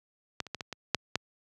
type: clicks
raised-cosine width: 0.2 ms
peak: -14 / -27 / -17 / -19 / -20 / -7 / -10 dBFS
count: 7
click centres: 0.403 / 0.467 / 0.547 / 0.608 / 0.727 / 0.947 / 1.156 s
effects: high-pass 80 Hz 12 dB/octave